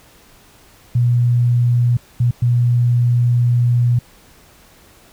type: tone bursts at uneven times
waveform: sine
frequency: 121 Hz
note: B2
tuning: 35 cents flat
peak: -11 dBFS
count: 3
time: 0.95-1.97 / 2.2-2.31 / 2.42-3.99 s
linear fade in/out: 5 ms
effects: pink hiss -48 dBFS RMS until 5.12 s